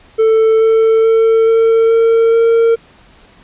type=tone with pitch steps; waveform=triangle; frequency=443.3 / 446.4 / 449.5 / 452.6 / 455.8 / 458.9 Hz; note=A4 / A4 / A4 / A4 / A#4 / A#4; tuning=+13 / +25 / +37 / +49 / -39 / -27 cents; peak=-5 dBFS; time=0.18-2.76 s; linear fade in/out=20 ms; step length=430 ms; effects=pink hiss -45 dBFS RMS until 3.43 s + resampled to 8000 Hz